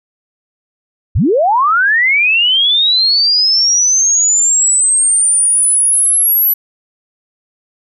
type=linear sweep; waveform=sine; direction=up; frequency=51.7 to 11870 Hz; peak=-8 dBFS; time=1.15-6.54 s; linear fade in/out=10 ms; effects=none